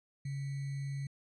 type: tone with sample-and-hold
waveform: sine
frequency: 138.59 Hz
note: C#3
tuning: in tune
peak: -35 dBFS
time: 0.25-1.07 s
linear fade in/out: 5 ms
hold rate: 2100 Hz
effects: resampled to 22050 Hz